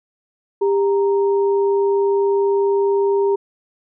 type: tone pair together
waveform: sine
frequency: 397.8 / 932.3 Hz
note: G4 / A#5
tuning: +25 / 0 cents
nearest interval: octave + minor third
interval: 1475 cents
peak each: -14 / -25 dBFS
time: 0.61-3.36 s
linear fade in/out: 10 ms
effects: none